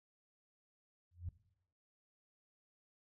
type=tone with exponential growth; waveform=sine; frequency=87 Hz; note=F2; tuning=6 cents flat; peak=-35 dBFS; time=1.11-1.29 s; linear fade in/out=5 ms; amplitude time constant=38 ms; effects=noise-tail reverb RT60 0.8 s tail -19 dB re dry + tanh soft clip ceiling -31 dBFS